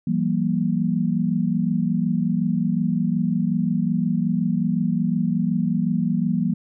sine tone cluster, 167.3 / 192.8 / 235.4 Hz, E3 / G3 / A#3, +26 / -28 / +17 cents, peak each -23 dBFS, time 0.07-6.54 s, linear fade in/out 5 ms, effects none

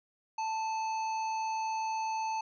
harmonic tone with a mistuned harmonic, 884 Hz, A5, 8 cents sharp, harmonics 1 / 3 / 5 / 7, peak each -31 / -44 / -50 / -49 dBFS, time 0.38-2.41 s, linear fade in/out 5 ms, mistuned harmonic 3, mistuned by -35 cents, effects none

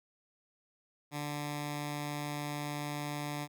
10% pulse tone with notch filter, 146.83 Hz, D3, in tune, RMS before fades -38 dBFS, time 1.11-3.48 s, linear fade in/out 50 ms, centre 480 Hz, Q 1.6, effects none

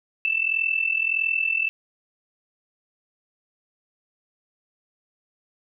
sine tone with amplitude modulation, 2654 Hz, E7, 11 cents sharp, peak -17 dBFS, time 0.25-1.69 s, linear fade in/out 0 ms, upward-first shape sine, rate 41.6 Hz, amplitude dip 80%, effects none

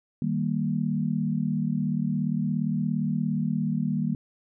sine chord, Eb major, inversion none, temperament equal, 155.56 / 196 / 233.1 Hz, Eb3 / G3 / Bb3, 0 / 0 / 0 cents, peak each -28 dBFS, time 0.22-4.15 s, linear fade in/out 2 ms, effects none

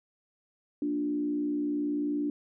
sine tone with frequency modulation, 293.7 Hz, D4, in tune, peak -27 dBFS, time 0.82-2.3 s, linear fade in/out 2 ms, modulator 60.7 Hz, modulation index 0.54, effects none

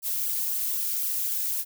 violet noise with flanger, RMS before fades -28 dBFS, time 0.02-1.65 s, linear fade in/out 50 ms, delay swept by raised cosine 0.65 to 3.45 ms, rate 3.9 Hz, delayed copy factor +0.95, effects none

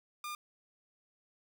sawtooth tone, 1206 Hz, D6, 46 cents sharp, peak -35 dBFS, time 0.24-0.35 s, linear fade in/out 2 ms, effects none

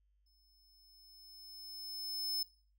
45% pulse tone with exponential growth, 5220 Hz, E8, 18 cents flat, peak -33 dBFS, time 0.26-2.43 s, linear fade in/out 5 ms, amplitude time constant 470 ms, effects noise-tail reverb RT60 0.4 s tail -18 dB re dry + added 50 Hz sine -70 dBFS peak until 2.78 s

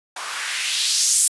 blue noise with band-pass filter sweep, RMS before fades -21 dBFS, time 0.16-1.28 s, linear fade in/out 5 ms, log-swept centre 930 to 9200 Hz, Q 1.8, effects resampled to 24000 Hz

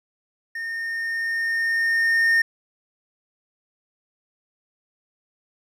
triangle tone with level ramp, 1829 Hz, A#6, 33 cents flat, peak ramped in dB -26 to -13 dBFS, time 0.55-2.42 s, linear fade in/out 5 ms, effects none

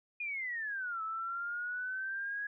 sine exponential two-way sweep, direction down then up, 2470 to 1300 to 1670 Hz, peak -35 dBFS, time 0.2-2.47 s, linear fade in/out 5 ms, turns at 1.02 s, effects none

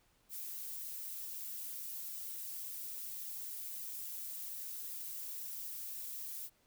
violet noise with flanger, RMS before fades -44 dBFS, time 0.29-6.5 s, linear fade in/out 50 ms, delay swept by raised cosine 1 to 5.8 ms, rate 3.7 Hz, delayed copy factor +0.6, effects pink hiss -72 dBFS RMS until 6.66 s

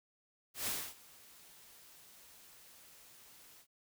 white noise with ADSR envelope, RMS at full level -36 dBFS, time 0.54-3.67 s, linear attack 130 ms, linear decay 270 ms, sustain -23 dB, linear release 75 ms, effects none

